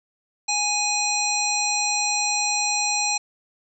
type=harmonic tone; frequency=830 Hz; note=G#5; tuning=1 cent flat; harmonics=1 / 3 / 5 / 7 / 9; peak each=-27 / -27 / -27 / -27 / -27 dBFS; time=0.48-3.18 s; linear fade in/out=10 ms; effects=none